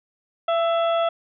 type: harmonic tone with a mistuned harmonic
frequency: 671 Hz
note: E5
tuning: 31 cents sharp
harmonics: 1 / 2 / 3 / 4 / 5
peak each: -19 / -26 / -40 / -38 / -34 dBFS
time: 0.48-1.09 s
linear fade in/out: 5 ms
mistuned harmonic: 2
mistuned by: -31 cents
effects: none